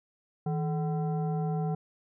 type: tone with frequency modulation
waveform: sine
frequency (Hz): 160.4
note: E3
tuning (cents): -47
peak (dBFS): -27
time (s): 0.46-1.75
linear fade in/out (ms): 5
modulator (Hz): 593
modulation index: 0.65
effects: none